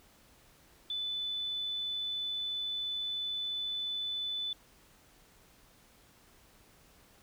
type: tone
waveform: sine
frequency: 3497 Hz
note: A7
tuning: 11 cents flat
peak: -33 dBFS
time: 0.9-4.53 s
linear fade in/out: 2 ms
effects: pink hiss -62 dBFS RMS until 7.22 s